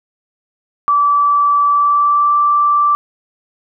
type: tone with pitch glide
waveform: sine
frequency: 1157 to 1170.4 Hz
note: D6 to D6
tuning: -26 to -6 cents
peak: -9 dBFS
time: 0.88-2.95 s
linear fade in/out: 0 ms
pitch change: +20 cents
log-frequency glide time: 1.68-2.37 s
effects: none